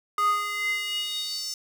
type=tone with high-pass filter sweep; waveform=square; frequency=412.8 Hz; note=G#4; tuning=10 cents flat; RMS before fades=-28 dBFS; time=0.18-1.54 s; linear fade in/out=2 ms; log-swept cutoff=1100 to 5700 Hz; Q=6.4; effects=none